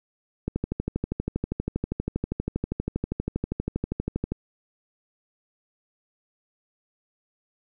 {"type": "click train", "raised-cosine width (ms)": 3, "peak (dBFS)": -13, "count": 49, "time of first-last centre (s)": [0.48, 4.32], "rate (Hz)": 12.5, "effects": []}